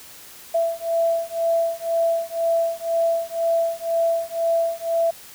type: beating tone pair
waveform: sine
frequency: 666 / 668 Hz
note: E5 / E5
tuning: +18 / +23 cents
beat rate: 2 Hz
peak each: -22 dBFS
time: 0.54-5.11 s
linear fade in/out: 10 ms
effects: white hiss -43 dBFS RMS until 5.34 s